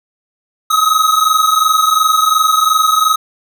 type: tone pair together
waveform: square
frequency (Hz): 1259.2 / 1282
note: D#6 / E6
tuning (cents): +20 / -49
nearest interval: unison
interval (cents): 31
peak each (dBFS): -13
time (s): 0.7-3.16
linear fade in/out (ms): 10
effects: none